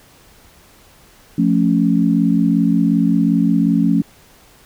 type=chord; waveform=sine; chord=F augmented; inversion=none; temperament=equal; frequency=174.61 / 220 / 277.2 Hz; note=F3 / A3 / C#4; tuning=0 / 0 / 0 cents; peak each=-16 dBFS; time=1.38-4.02 s; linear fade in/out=5 ms; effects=pink hiss -48 dBFS RMS until 4.65 s